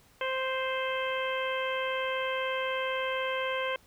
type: harmonic tone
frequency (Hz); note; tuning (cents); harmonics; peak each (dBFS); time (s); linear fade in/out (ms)
523; C5; -1; 1 / 2 / 3 / 4 / 5 / 6; -32 / -35 / -37 / -38 / -39 / -40; 0.21-3.76; 2
effects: pink hiss -61 dBFS RMS until 3.86 s